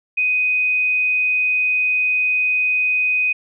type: tone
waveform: sine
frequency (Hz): 2500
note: D#7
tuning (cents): +8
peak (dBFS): -15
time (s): 0.17-3.33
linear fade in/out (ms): 10
effects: none